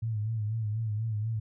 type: tone with vibrato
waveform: sine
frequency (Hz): 109.2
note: A2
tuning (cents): -13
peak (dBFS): -28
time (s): 0.02-1.4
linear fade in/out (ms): 10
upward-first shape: sine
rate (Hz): 4.1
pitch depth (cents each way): 75
effects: none